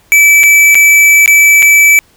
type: tone with dropouts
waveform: square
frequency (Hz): 2308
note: D7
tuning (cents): -31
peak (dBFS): -3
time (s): 0.12-1.99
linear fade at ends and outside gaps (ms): 0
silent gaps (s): 0.433-0.437 / 0.746-0.753 / 1.26-1.277 / 1.623-1.627
effects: pink hiss -48 dBFS RMS until 2.16 s